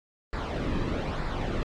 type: noise with flanger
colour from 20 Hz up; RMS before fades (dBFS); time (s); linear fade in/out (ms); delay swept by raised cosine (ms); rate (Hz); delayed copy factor
brown; -30; 0.33-1.63; 0; 0.32 to 1.42; 1.1; -0.6
effects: low-pass 4000 Hz 12 dB/octave + AAC 48 kbps